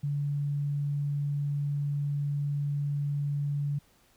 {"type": "tone", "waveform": "sine", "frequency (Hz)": 143.8, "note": "D3", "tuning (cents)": -36, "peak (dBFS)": -27, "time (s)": [0.03, 3.79], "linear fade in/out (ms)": 10, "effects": ["pink hiss -64 dBFS RMS until 4.16 s"]}